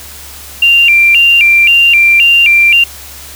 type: tone with vibrato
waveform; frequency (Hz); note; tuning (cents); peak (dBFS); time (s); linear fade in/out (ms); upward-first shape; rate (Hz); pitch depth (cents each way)
sine; 2566; E7; -47; -3; 0.62-2.84; 5; square; 1.9; 140
effects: added 71 Hz sine -35 dBFS peak until 3.35 s + white hiss -30 dBFS RMS until 3.35 s